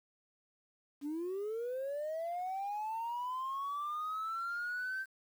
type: linear sweep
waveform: sine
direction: up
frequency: 277.2 to 1568 Hz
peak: -34 dBFS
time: 1.01-5.06 s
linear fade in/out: 50 ms
effects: tanh soft clip ceiling -32 dBFS + 10-bit